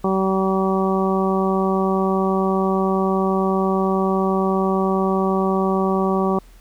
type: harmonic tone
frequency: 191 Hz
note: G3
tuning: 45 cents flat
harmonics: 1 / 2 / 3 / 4 / 5 / 6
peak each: -20 / -21 / -27 / -26 / -29 / -26 dBFS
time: 0.04-6.39 s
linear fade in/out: 5 ms
effects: added 41 Hz sine -44 dBFS peak until 6.6 s + pink hiss -54 dBFS RMS until 6.6 s